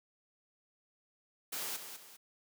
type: noise with echo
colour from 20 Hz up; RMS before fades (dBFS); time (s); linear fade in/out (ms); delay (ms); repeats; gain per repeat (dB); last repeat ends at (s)
white; -39; 1.52-1.77; 10; 200; 2; -8; 2.17
effects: high-pass 200 Hz 12 dB/octave